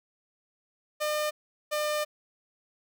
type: tone pair in turn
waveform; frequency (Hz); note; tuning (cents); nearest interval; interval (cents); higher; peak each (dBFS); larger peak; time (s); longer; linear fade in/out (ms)
sawtooth; 604 / 601.5; D5 / D5; +48 / +41; unison; 7; first; -23; neither; 1-1.31 / 1.71-2.05; second; 20
effects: none